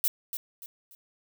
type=noise with echo; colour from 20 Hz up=violet; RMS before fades=-25 dBFS; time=0.04-0.08 s; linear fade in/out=0 ms; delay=290 ms; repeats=3; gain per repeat=-9 dB; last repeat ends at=0.95 s; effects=none